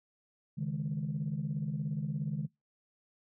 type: chord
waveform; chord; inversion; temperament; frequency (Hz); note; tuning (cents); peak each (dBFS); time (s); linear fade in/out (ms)
sine; C# suspended second; none; equal; 138.59 / 155.56 / 207.7; C#3 / D#3 / G#3; 0 / 0 / 0; -36 / -34 / -38; 0.57-2.47; 20
effects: noise-tail reverb RT60 0.2 s tail -23 dB re dry + tanh soft clip ceiling -25 dBFS